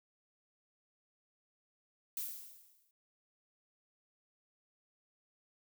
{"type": "noise with exponential decay", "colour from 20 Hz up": "violet", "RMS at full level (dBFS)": -37, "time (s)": [2.17, 2.91], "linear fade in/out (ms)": 2, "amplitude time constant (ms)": 160, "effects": []}